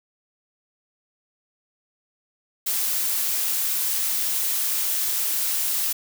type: noise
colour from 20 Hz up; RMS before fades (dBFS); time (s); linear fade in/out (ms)
blue; -24; 2.66-5.93; 10
effects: none